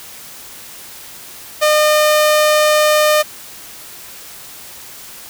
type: tone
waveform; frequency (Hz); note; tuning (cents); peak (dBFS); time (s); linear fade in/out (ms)
sawtooth; 607; D#5; -43; -6; 1.61-3.23; 20
effects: white hiss -35 dBFS RMS until 5.29 s